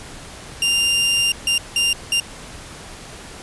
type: tone bursts at uneven times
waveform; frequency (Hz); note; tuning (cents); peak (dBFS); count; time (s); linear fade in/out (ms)
sawtooth; 2794; F7; 0; -12; 4; 0.62-1.32 / 1.47-1.58 / 1.76-1.93 / 2.12-2.2; 2
effects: pink hiss -37 dBFS RMS until 3.42 s + resampled to 24000 Hz